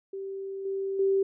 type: tone with level steps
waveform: sine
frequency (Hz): 389.2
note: G4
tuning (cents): -12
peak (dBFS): -33 / -28 / -21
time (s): 0.13-1.23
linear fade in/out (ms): 5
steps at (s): 0.65 / 0.99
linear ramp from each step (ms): 5
effects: none